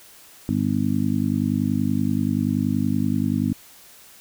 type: harmonic tone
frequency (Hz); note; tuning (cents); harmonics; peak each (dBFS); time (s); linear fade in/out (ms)
50.5; G#1; -48; 2 / 3 / 4 / 5 / 6; -27 / -29 / -24 / -23 / -29; 0.49-3.53; 0
effects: white hiss -48 dBFS RMS until 4.2 s